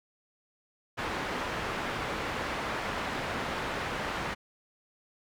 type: low-pass noise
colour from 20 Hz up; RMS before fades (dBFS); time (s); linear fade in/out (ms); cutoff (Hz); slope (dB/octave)
white; -34; 0.97-4.35; 20; 1700; 12
effects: none